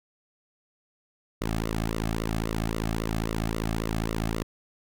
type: tone with flanger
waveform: sawtooth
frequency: 55 Hz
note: A1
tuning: in tune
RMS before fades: -29 dBFS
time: 1.41-4.43 s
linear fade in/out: 5 ms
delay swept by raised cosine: 1.2 to 2.14 ms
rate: 3.7 Hz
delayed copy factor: -0.85
effects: none